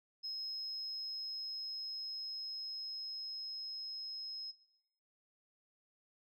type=tone with level ramp; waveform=sine; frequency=5140 Hz; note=E8; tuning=45 cents flat; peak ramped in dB=-38 to -41 dBFS; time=0.23-4.52 s; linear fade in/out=20 ms; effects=noise-tail reverb RT60 0.9 s tail -18 dB re dry + tanh soft clip ceiling -34 dBFS